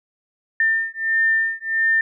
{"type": "beating tone pair", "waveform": "sine", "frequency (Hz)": [1800, 1801.5], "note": ["A6", "A6"], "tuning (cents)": [39, 40], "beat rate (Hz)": 1.5, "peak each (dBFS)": -20, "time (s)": [0.6, 2.01], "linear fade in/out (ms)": 2, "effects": []}